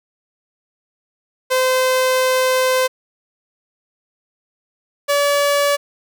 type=tone pair in turn; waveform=sawtooth; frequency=515 / 572.6 Hz; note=C5 / D5; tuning=-28 / -44 cents; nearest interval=major second; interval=184 cents; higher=second; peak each=-10 dBFS; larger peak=neither; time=1.5-2.88 / 5.08-5.77 s; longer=first; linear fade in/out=20 ms; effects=none